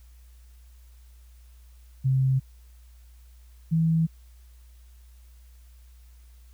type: tone pair in turn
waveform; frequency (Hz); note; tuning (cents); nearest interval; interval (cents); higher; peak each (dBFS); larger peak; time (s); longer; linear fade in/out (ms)
sine; 132.2 / 162.5; C3 / E3; +18 / -24; major third; 358; second; -19; neither; 2.04-2.4 / 3.71-4.07; neither; 20
effects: added 60 Hz sine -48 dBFS peak until 6.53 s + white hiss -64 dBFS RMS until 6.53 s